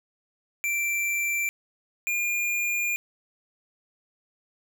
square tone pair in turn, 2349 / 2415 Hz, D7 / D7, 0 / +48 cents, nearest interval unison, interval 48 cents, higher second, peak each -25 dBFS, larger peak neither, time 0.64-1.49 / 2.07-2.96 s, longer second, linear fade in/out 0 ms, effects none

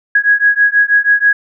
sine beating tone pair, 1656 / 1662.2 Hz, G#6 / G#6, -5 / +1 cents, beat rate 6.2 Hz, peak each -11 dBFS, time 0.15-1.33 s, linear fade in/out 5 ms, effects none

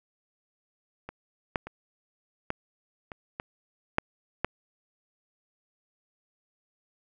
clicks, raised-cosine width 0.5 ms, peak -23 / -11 / -24 / -14 / -24 / -18 / -7 / -10 dBFS, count 8, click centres 1.09 / 1.558 / 1.67 / 2.504 / 3.118 / 3.399 / 3.984 / 4.446 s, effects none

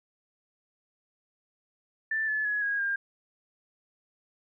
sine tone with pitch steps, 1768 / 1725.6 / 1684.3 / 1643.9 / 1604.5 Hz, A6 / A6 / G#6 / G#6 / G6, +8 / -34 / +24 / -18 / +40 cents, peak -26 dBFS, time 2.11-2.96 s, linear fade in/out 5 ms, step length 170 ms, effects none

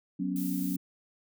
sine chord, F# suspended fourth, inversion none, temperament equal, 185 / 246.9 / 277.2 Hz, F#3 / B3 / C#4, 0 / 0 / 0 cents, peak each -32 / -36 / -32 dBFS, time 0.19-0.77 s, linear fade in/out 10 ms
violet noise, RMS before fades -41 dBFS, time 0.36-0.76 s, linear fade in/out 0 ms
effects none

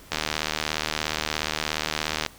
click train, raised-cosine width 0.2 ms, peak -7 dBFS, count 166, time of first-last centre 0.12-2.263 s, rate 77 Hz, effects pink hiss -49 dBFS RMS until 2.38 s

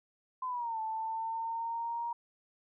sine linear two-way sweep, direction down then up, 1035 to 878 to 943 Hz, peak -33 dBFS, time 0.42-2.13 s, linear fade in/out 5 ms, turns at 0.8 s, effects none

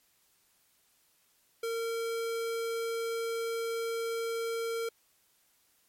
square tone, 458.5 Hz, A#4, 29 cents flat, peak -32 dBFS, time 1.63-4.89 s, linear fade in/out 5 ms, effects white hiss -69 dBFS RMS until 5.88 s + MP3 64 kbps

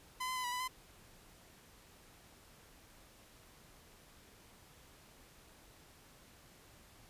sawtooth tone with pitch steps, 1016 / 1025 / 1012 / 977 / 997 / 1023 Hz, B5 / C6 / B5 / B5 / B5 / C6, +49 / -36 / +42 / -19 / +16 / -39 cents, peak -33 dBFS, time 0.2-0.68 s, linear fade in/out 10 ms, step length 80 ms, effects pink hiss -61 dBFS RMS until 7.09 s + resampled to 32000 Hz

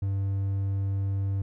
triangle tone, 98 Hz, G2, in tune, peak -23 dBFS, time 0.02-1.42 s, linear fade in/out 5 ms, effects none

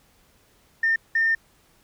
sine tone bursts at uneven times, 1811 Hz, A6, 49 cents sharp, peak -17 dBFS, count 2, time 0.83-0.96 / 1.15-1.35 s, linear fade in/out 5 ms, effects tanh soft clip ceiling -13 dBFS + pink hiss -60 dBFS RMS until 1.83 s

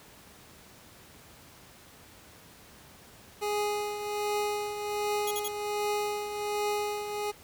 25% pulse tone with tremolo, 415.3 Hz, G#4, in tune, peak -23 dBFS, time 3.41-7.32 s, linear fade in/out 20 ms, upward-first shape triangle, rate 1.3 Hz, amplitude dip 60%
10% pulse tone bursts, 3322 Hz, G#7, in tune, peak -24 dBFS, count 3, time 5.27-5.482 s, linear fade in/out 5 ms, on 40 ms, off 46 ms
effects pink hiss -53 dBFS RMS until 7.43 s + high-pass 60 Hz 12 dB/octave

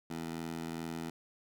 15% pulse tone with high-pass filter, 82.41 Hz, E2, in tune, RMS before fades -40 dBFS, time 0.1-1.1 s, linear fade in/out 5 ms, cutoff 210 Hz, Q 1.2, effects none

